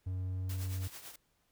triangle tone with pitch glide, 92.5 to 93.3 Hz, F#2 to F#2, 0 to +15 cents, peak -32 dBFS, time 0.06-0.88 s, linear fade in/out 10 ms, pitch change +15 cents, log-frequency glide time 0.27-0.55 s
white noise with tremolo, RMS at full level -46 dBFS, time 0.49-1.16 s, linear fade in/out 5 ms, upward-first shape triangle, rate 9 Hz, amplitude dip 70%
effects pink hiss -75 dBFS RMS until 1.51 s

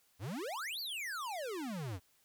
square exponential two-way sweep, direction up then down, 82.41 to 4716 to 82.41 Hz, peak -39 dBFS, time 0.19-2 s, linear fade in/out 50 ms, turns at 0.8 s, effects white hiss -71 dBFS RMS until 2.24 s

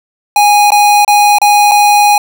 square tone with dropouts, 826 Hz, G#5, 10 cents flat, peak -5 dBFS, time 0.36-2.18 s, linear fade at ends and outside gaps 2 ms, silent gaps 0.705-0.719 / 1.048-1.078 / 1.385-1.416 / 1.713-1.717 s, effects none

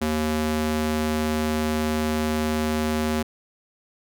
square tone with high-pass filter, 77.3 Hz, D#2, 11 cents flat, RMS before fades -24 dBFS, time 0.01-3.23 s, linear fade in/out 10 ms, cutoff 180 Hz, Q 1.2, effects none

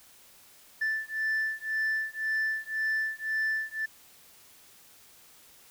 sine beating tone pair, 1760 / 1761.9 Hz, A6 / A6, 0 / +2 cents, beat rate 1.9 Hz, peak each -29 dBFS, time 0.81-3.86 s, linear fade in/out 10 ms, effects tanh soft clip ceiling -24 dBFS + white hiss -56 dBFS RMS until 5.7 s

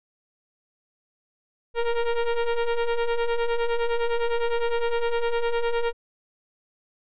square ring-modulated tone, 233.1 Hz, A#3, in tune, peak -19 dBFS, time 1.74-5.93 s, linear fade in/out 50 ms, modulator 238 Hz, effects resampled to 8000 Hz

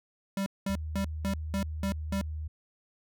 square tone bursts, 196 Hz, G3, in tune, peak -29 dBFS, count 7, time 0.37-2.214 s, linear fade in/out 2 ms, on 92 ms, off 200 ms
sine tone with pitch glide, 77.78 to 77.29 Hz, D#2 to D#2, 0 to -11 cents, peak -33 dBFS, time 0.69-2.48 s, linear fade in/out 10 ms, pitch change -11 cents, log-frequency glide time 1.67-1.9 s
effects none

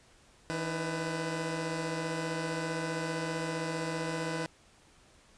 15% pulse tone cluster, 161.9 / 300.7 / 501 Hz, E3 / D4 / B4, -31 / +41 / +25 cents, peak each -28 / -37 / -31 dBFS, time 0.5-4.46 s, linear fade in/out 0 ms, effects pink hiss -61 dBFS RMS until 5.37 s + resampled to 22050 Hz

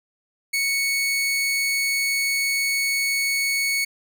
sawtooth tone, 2217 Hz, C#7, in tune, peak -17 dBFS, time 0.53-3.85 s, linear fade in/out 10 ms, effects none

